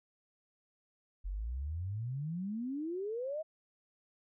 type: exponential sweep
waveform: sine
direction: up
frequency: 43.65 to 648 Hz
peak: -35 dBFS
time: 1.24-3.43 s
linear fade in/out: 20 ms
effects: none